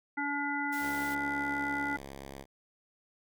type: harmonic tone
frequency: 286.2 Hz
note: D4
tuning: 45 cents flat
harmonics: 1 / 3 / 5 / 7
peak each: -36 / -36 / -36 / -36 dBFS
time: 0.17-1.97 s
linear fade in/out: 10 ms
type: high-pass noise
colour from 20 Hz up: white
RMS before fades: -46 dBFS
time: 0.72-1.15 s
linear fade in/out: 10 ms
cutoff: 160 Hz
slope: 12 dB/octave
type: tone with pitch glide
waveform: 5% pulse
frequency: 69.6 to 68.33 Hz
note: C#2 to C#2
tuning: +8 to -24 cents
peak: -32 dBFS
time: 0.79-2.46 s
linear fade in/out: 50 ms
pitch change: -32 cents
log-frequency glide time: 1.31-2.34 s
effects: none